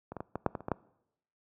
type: clicks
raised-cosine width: 1 ms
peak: -26 / -24 / -22 / -19 / -11 / -20 / -30 / -20 / -13 dBFS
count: 9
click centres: 0.12 / 0.167 / 0.205 / 0.356 / 0.463 / 0.552 / 0.606 / 0.684 / 0.717 s
effects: noise-tail reverb RT60 0.8 s tail -23 dB re dry + high-pass 80 Hz 12 dB/octave